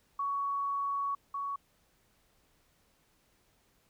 sine tone pair in turn, 1120 / 1120 Hz, C#6 / C#6, +18 / +18 cents, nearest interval unison, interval 0 cents, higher neither, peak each -30 / -33 dBFS, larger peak first, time 0.19-1.15 / 1.34-1.56 s, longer first, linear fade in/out 5 ms, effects pink hiss -70 dBFS RMS until 3.89 s

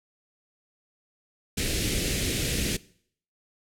pink band-stop noise, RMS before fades -27 dBFS, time 1.57-2.77 s, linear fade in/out 10 ms, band 490 to 2000 Hz, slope 24 dB/octave, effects noise-tail reverb RT60 0.6 s tail -21 dB re dry + low-pass 12000 Hz 12 dB/octave

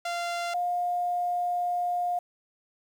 sawtooth / sine tone pair in turn, 692 / 709 Hz, F5 / F5, -16 / +26 cents, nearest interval unison, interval 42 cents, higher second, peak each -25 / -25 dBFS, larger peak neither, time 0.05-0.54 / 0.54-2.19 s, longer second, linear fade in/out 5 ms, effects low-pass 8000 Hz 12 dB/octave + 9-bit

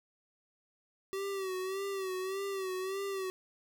square tone with vibrato, 383.3 Hz, G4, 39 cents flat, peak -35 dBFS, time 1.13-3.3 s, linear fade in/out 0 ms, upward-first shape sine, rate 1.7 Hz, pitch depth 60 cents each way, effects none

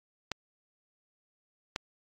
clicks, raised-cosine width 0.2 ms, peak -14 dBFS, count 2, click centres 0.317 / 1.761 s, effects AAC 64 kbps

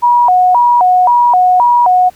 sine tone with vibrato, 839 Hz, G#5, 17 cents sharp, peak -5 dBFS, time 0.02-2.1 s, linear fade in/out 20 ms, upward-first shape square, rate 1.9 Hz, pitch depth 240 cents each way, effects pink hiss -45 dBFS RMS until 2.15 s

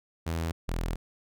sawtooth tone pair in turn, 82.41 / 41.61 Hz, E2 / E1, 0 / +17 cents, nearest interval octave, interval 1183 cents, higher first, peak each -25 dBFS, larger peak neither, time 0.26-0.52 / 0.68-0.96 s, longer second, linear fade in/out 10 ms, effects none

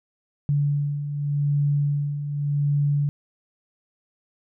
sine beating tone pair, 143.6 / 144.46 Hz, D3 / D3, -39 / -28 cents, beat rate 0.86 Hz, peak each -28 / -21 dBFS, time 0.49-3.09 s, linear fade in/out 0 ms, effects none

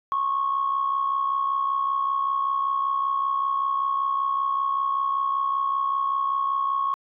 sine tone with amplitude modulation, 1098 Hz, C#6, 17 cents flat, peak -18 dBFS, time 0.12-6.94 s, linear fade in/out 0 ms, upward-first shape sine, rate 65.2 Hz, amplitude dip 60%, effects tanh soft clip ceiling -15 dBFS

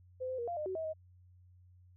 sine tone with pitch steps, 512 / 516 / 473.1 / 692 / 607 / 376 / 642 / 629 Hz, C5 / C5 / A#4 / F5 / D#5 / F#4 / E5 / D#5, -38 / -24 / +26 / -16 / -43 / +28 / -46 / +19 cents, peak -35 dBFS, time 0.2-0.936 s, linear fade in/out 20 ms, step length 92 ms, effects added 90 Hz sine -58 dBFS peak until 1.96 s

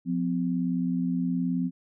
sine tone pair together, 176.8 / 255.9 Hz, F3 / C4, +22 / -38 cents, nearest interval tritone, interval 640 cents, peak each -27 dBFS, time 0.05-1.71 s, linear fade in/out 50 ms, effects none

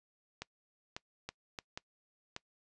clicks, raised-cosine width 0.2 ms, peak -23 dBFS, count 6, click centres 0.42 / 0.965 / 1.29 / 1.588 / 1.775 / 2.364 s, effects noise-tail reverb RT60 0.1 s tail -23 dB re dry + resampled to 22050 Hz

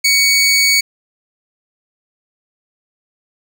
20% pulse tone, 2239 Hz, C#7, 17 cents sharp, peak -5 dBFS, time 0.04-0.81 s, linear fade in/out 10 ms, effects none

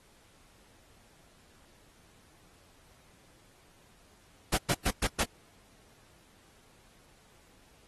pink noise bursts, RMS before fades -28 dBFS, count 5, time 4.52-5.24 s, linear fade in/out 10 ms, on 56 ms, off 110 ms, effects pink hiss -62 dBFS RMS until 7.87 s + AAC 32 kbps

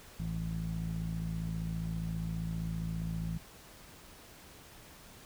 sawtooth tone with low-pass filter, 55 Hz, A1, in tune, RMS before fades -36 dBFS, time 0.19-3.38 s, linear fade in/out 5 ms, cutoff 170 Hz, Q 5.5, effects pink hiss -54 dBFS RMS until 5.25 s

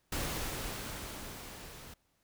pink noise with level ramp, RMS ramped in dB -35 to -50 dBFS, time 0.12-1.94 s, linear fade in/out 5 ms, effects pink hiss -75 dBFS RMS until 2.23 s

